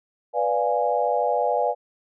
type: chord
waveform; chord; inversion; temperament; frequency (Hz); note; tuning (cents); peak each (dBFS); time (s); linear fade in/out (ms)
sine; B diminished seventh; none; equal; 493.9 / 587.3 / 698.5 / 830.6; B4 / D5 / F5 / Ab5; 0 / 0 / 0 / 0; -25; 0.33-1.75; 50
effects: none